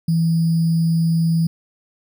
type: tone with sample-and-hold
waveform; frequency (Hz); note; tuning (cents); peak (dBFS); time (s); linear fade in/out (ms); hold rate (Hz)
sine; 164.6; E3; -2; -14; 0.08-1.47; 5; 4900
effects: none